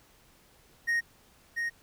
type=tone with echo; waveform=triangle; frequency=1864.7 Hz; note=A#6; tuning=in tune; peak=-23 dBFS; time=0.87-1.01 s; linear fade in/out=20 ms; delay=690 ms; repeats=1; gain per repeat=-4 dB; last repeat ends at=1.7 s; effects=pink hiss -61 dBFS RMS until 1.82 s